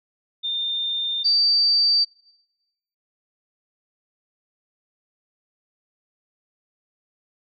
sine tone pair in turn, 3614 / 4640 Hz, A7 / D8, +46 / -22 cents, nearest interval major third, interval 432 cents, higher second, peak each -23 / -15 dBFS, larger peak second, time 0.43-1.24 / 1.24-2.05 s, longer neither, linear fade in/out 20 ms, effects noise-tail reverb RT60 1.0 s tail -23 dB re dry

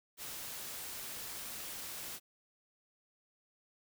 white noise, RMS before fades -44 dBFS, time 0.17-2.2 s, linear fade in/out 50 ms, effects none

